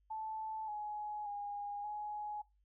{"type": "tone with pitch steps", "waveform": "sine", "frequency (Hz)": [875, 840, 817, 838], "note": ["A5", "G#5", "G#5", "G#5"], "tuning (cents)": [-10, 19, -29, 15], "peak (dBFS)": -39, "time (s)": [0.1, 2.42], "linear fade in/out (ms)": 10, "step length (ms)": 580, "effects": ["noise-tail reverb RT60 0.2 s tail -18 dB re dry", "added 50 Hz sine -70 dBFS peak until 2.64 s"]}